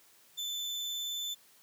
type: tone with vibrato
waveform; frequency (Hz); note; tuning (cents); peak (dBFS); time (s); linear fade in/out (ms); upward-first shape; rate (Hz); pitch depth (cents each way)
35% pulse; 3520; A7; 0; -33; 0.37-1.35; 20; sine; 19; 12
effects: white hiss -62 dBFS RMS until 1.62 s + high-pass 100 Hz 12 dB/octave